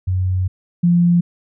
sine tone pair in turn, 92.5 / 173.56 Hz, F#2 / F3, 0 / -10 cents, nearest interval major seventh, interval 1090 cents, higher second, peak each -15 / -10 dBFS, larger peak second, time 0.07-0.48 / 0.83-1.21 s, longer first, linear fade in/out 10 ms, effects none

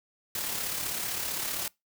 white noise with amplitude modulation, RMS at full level -31 dBFS, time 0.35-1.68 s, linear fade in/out 2 ms, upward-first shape sine, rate 35.5 Hz, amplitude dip 40%, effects noise-tail reverb RT60 0.2 s tail -24 dB re dry

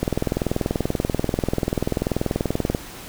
click train, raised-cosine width 2 ms, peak -7 dBFS, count 57, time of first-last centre 0.03-2.748 s, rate 20.6 Hz, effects pink hiss -38 dBFS RMS until 3.08 s

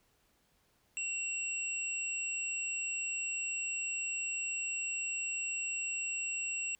sine tone pair together, 2736 / 7707 Hz, F7 / B8, -36 / -43 cents, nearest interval octave + tritone, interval 1793 cents, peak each -36 / -38 dBFS, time 0.97-6.75 s, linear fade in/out 0 ms, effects pink hiss -72 dBFS RMS until 6.79 s

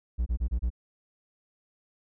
triangle tone bursts, 59.4 Hz, A#1, 33 cents sharp, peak -22 dBFS, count 5, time 0.18-0.703 s, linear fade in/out 20 ms, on 83 ms, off 27 ms, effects none

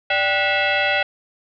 sine tone with frequency modulation, 587.3 Hz, D5, in tune, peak -16 dBFS, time 0.1-1.03 s, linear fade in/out 5 ms, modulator 684 Hz, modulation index 3.9, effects none

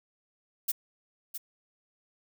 violet noise with echo, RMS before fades -28 dBFS, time 0.68-0.72 s, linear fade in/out 10 ms, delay 660 ms, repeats 1, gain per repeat -9 dB, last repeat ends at 1.38 s, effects none

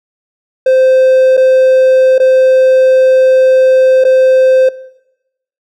triangle tone with dropouts, 520 Hz, C5, 11 cents flat, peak -3 dBFS, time 0.66-4.69 s, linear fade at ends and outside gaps 5 ms, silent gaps 1.369-1.375 / 2.182-2.199 / 4.04-4.049 s, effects noise-tail reverb RT60 0.9 s tail -19 dB re dry

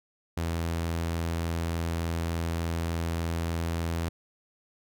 sawtooth tone, 83.4 Hz, E2, 21 cents sharp, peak -24 dBFS, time 0.37-4.09 s, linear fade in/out 5 ms, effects none

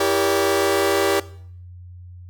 sawtooth chord, E diminished seventh, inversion none, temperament just, 329.6 / 395.6 / 474.7 / 569.6 Hz, E4 / G4 / Bb4 / Db5, 0 / +16 / +31 / +47 cents, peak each -22 / -16 / -22 / -19 dBFS, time 0-1.2 s, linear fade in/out 5 ms, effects noise-tail reverb RT60 0.6 s tail -19 dB re dry + added 89 Hz sine -37 dBFS peak until 2.29 s

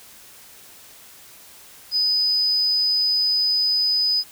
sine tone, 4995 Hz, D#8, 6 cents sharp, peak -17 dBFS, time 1.91-4.24 s, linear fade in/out 50 ms, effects white hiss -46 dBFS RMS until 4.31 s

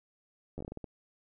slowing click train, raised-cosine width 2 ms, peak -27 dBFS, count 9, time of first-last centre 0.58-0.842 s, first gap 11 ms, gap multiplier 1.3, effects none

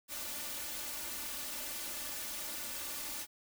white noise with comb filter, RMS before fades -41 dBFS, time 0.08-3.27 s, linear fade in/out 50 ms, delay 3.4 ms, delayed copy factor +0.75, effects none

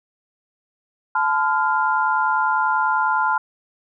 sine tone cluster, 868 / 1018 / 1399 Hz, A5 / C6 / F6, -24 / -48 / +3 cents, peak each -21 dBFS, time 1.15-3.38 s, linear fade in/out 5 ms, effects none

